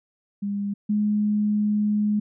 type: tone pair in turn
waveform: sine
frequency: 201.8 / 209.4 Hz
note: G#3 / G#3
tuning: -49 / +15 cents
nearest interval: minor second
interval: 64 cents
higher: second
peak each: -24 / -19 dBFS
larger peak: second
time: 0.42-0.74 / 0.89-2.2 s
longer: second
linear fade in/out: 10 ms
effects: none